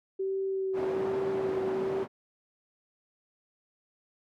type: tone with vibrato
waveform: sine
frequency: 383.5 Hz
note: G4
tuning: 38 cents flat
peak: -28 dBFS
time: 0.19-2.04 s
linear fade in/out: 10 ms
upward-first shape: sine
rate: 1.2 Hz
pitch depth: 14 cents each way
type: band-pass noise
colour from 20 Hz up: white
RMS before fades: -37 dBFS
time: 0.73-2.08 s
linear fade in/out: 50 ms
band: 150 to 640 Hz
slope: 12 dB/octave
effects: none